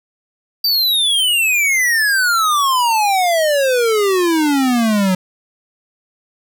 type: exponential sweep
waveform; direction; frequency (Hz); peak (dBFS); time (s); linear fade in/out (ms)
square; down; 4700 to 181.7; -13; 0.64-5.15; 5
effects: none